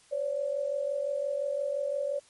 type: tone pair together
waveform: sine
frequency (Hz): 527.2 / 573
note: C5 / D5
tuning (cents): +13 / -43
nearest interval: minor second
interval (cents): 144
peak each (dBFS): -34 / -29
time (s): 0.11-2.2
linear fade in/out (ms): 20
effects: white hiss -60 dBFS RMS until 2.29 s + MP3 48 kbps